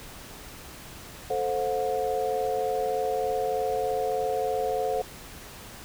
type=chord; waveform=sine; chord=F# diminished; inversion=first; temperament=equal with one note detuned; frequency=440 / 523.3 / 723.5 Hz; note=A4 / C5 / F#5; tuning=0 / 0 / -39 cents; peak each=-29 dBFS; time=1.3-5.02 s; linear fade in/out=5 ms; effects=pink hiss -44 dBFS RMS until 5.84 s